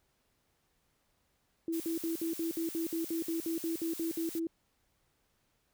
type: tone bursts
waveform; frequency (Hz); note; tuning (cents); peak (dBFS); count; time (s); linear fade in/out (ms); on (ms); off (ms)
sine; 329.6; E4; 0; -31; 16; 1.68-4.47; 2; 120; 58
type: noise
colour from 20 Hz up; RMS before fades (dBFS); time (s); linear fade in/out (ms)
blue; -44; 1.72-4.4; 20
effects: pink hiss -75 dBFS RMS until 5.73 s